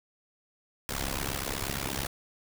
pink noise with amplitude modulation, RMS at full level -29 dBFS, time 0.89-2.07 s, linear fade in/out 0 ms, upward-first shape sine, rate 68.4 Hz, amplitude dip 95%, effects none

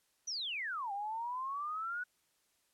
sine exponential two-way sweep, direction down then up, 6130 to 784 to 1490 Hz, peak -36 dBFS, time 0.27-2.04 s, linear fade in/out 10 ms, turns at 0.92 s, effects white hiss -75 dBFS RMS until 2.73 s + low-pass 12000 Hz 12 dB/octave

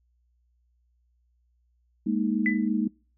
sine chord, Ab suspended second, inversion none, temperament just, 207.7 / 233.6 / 311.5 Hz, Ab3 / Bb3 / Eb4, 0 / +4 / +2 cents, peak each -26 / -27 / -29 dBFS, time 2.06-2.88 s, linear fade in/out 10 ms
sine tone with exponential decay, 2000 Hz, B6, 21 cents sharp, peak -20 dBFS, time 2.46-2.68 s, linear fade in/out 1 ms, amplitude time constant 46 ms
effects noise-tail reverb RT60 0.4 s tail -26 dB re dry + added 60 Hz sine -65 dBFS peak until 3.17 s

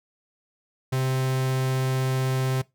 45% pulse tone, 130.81 Hz, C3, in tune, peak -22 dBFS, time 0.92-2.62 s, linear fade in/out 10 ms, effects noise-tail reverb RT60 0.2 s tail -21 dB re dry

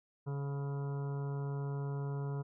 harmonic tone with a mistuned harmonic, 140.6 Hz, C#3, 25 cents sharp, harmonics 1 / 2 / 3 / 4 / 5 / 6 / 7 / 8 / 9 / 10, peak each -35 / -52 / -45 / -57 / -54 / -61 / -52 / -64 / -58 / -60 dBFS, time 0.26-2.43 s, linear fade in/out 20 ms, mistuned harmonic 4, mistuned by -45 cents, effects none

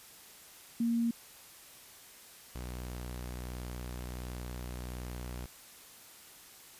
sine / sawtooth tone pair in turn, 233.1 / 61.4 Hz, A#3 / B1, 0 / -9 cents, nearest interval octave + major seventh, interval 2309 cents, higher first, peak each -27 / -35 dBFS, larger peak first, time 0.8-1.11 / 2.55-5.46 s, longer second, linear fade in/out 5 ms, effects white hiss -54 dBFS RMS until 6.79 s + resampled to 32000 Hz

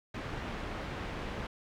pink low-pass noise, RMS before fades -39 dBFS, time 0.14-1.47 s, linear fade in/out 5 ms, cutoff 2500 Hz, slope 12 dB/octave, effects none

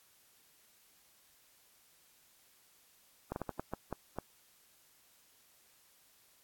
slowing click train, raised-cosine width 1 ms, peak -22 dBFS, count 8, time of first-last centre 3.32-4.186 s, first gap 41 ms, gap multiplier 1.36, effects white hiss -66 dBFS RMS until 6.43 s + AAC 64 kbps

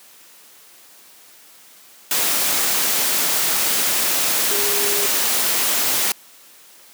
sine tone in noise, 408.1 Hz, G#4, 30 cents flat, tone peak -26 dBFS, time 4.51-5.06 s, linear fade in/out 2 ms, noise white, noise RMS -19 dBFS, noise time 2.11-6.12 s, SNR -10 dB, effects white hiss -47 dBFS RMS until 6.93 s + high-pass 200 Hz 12 dB/octave

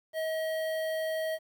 square tone with notch filter, 637 Hz, D#5, 41 cents sharp, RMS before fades -32 dBFS, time 0.13-1.39 s, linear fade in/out 50 ms, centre 6700 Hz, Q 0.81, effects 10-bit

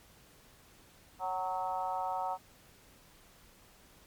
harmonic tone with a mistuned harmonic, 184.4 Hz, F#3, 6 cents flat, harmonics 3 / 4 / 5 / 6 / 7, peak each -43 / -35 / -36 / -45 / -43 dBFS, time 1.19-2.38 s, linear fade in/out 50 ms, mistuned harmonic 4, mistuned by +25 cents, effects pink hiss -60 dBFS RMS until 4.06 s + MP3 96 kbps

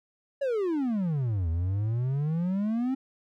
triangle exponential two-way sweep, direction down then up, 576 to 79.8 to 269.9 Hz, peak -23 dBFS, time 0.41-2.95 s, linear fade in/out 10 ms, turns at 1.49 s, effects none

